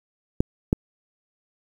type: clicks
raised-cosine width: 3 ms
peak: -5 dBFS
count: 2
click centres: 0.405 / 0.729 s
effects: 7-bit